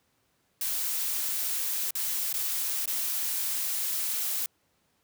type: noise with dropouts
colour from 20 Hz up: blue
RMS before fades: -30 dBFS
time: 0.61-4.46 s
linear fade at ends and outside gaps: 2 ms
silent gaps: 1.908-1.952 / 2.328-2.339 / 2.858-2.876 s
effects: pink hiss -71 dBFS RMS until 5.03 s + high-pass 80 Hz 12 dB/octave